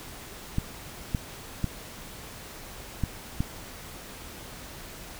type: clicks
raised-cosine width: 5 ms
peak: -13 dBFS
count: 5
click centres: 0.584 / 1.148 / 1.643 / 3.037 / 3.405 s
effects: pink hiss -43 dBFS RMS until 5.19 s